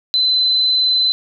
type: tone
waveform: sine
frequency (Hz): 4039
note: B7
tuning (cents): +38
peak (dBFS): -12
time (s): 0.14-1.12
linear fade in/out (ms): 0
effects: none